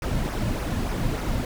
brown noise with flanger, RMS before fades -26 dBFS, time 0.02-1.45 s, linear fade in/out 2 ms, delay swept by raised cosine 0.25 to 2.65 ms, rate 3.4 Hz, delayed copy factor -0.55, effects none

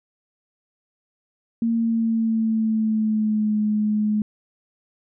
sine tone with pitch glide, 229.8 to 211.9 Hz, A#3 to G#3, -25 to +35 cents, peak -18 dBFS, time 1.62-4.22 s, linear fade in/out 2 ms, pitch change -140 cents, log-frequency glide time 1.73-3.58 s, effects none

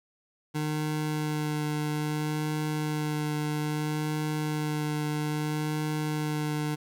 25% pulse tone with vibrato, 151.8 Hz, D#3, 42 cents flat, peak -24 dBFS, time 0.54-6.76 s, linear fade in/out 20 ms, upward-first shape sine, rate 0.61 Hz, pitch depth 14 cents each way, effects 11-bit

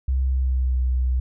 sine tone with pitch glide, 65.41 to 63.18 Hz, C2 to B1, 0 to +40 cents, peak -18 dBFS, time 0.08-1.2 s, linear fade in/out 5 ms, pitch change -60 cents, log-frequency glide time 0.27-0.81 s, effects none

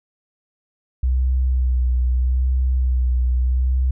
sine tone with vibrato, 63.1 Hz, B1, 38 cents sharp, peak -15 dBFS, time 1.03-3.91 s, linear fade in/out 5 ms, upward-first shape sine, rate 0.8 Hz, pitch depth 31 cents each way, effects none

